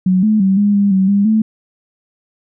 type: tone with pitch steps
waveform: sine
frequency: 185 / 215.2 / 192.1 / 204.7 / 201.3 / 190.4 / 201 / 218.5 Hz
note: F#3 / A3 / G3 / G#3 / G3 / F#3 / G3 / A3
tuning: 0 / -38 / -35 / -25 / +46 / +50 / +44 / -12 cents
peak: -9 dBFS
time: 0.06-1.42 s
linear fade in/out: 5 ms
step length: 170 ms
effects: none